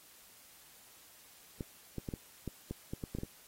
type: clicks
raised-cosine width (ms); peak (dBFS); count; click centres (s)
3; -25; 11; 1.608 / 1.983 / 2.088 / 2.138 / 2.477 / 2.71 / 2.935 / 3.038 / 3.15 / 3.186 / 3.234
effects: white hiss -59 dBFS RMS until 3.47 s + AAC 48 kbps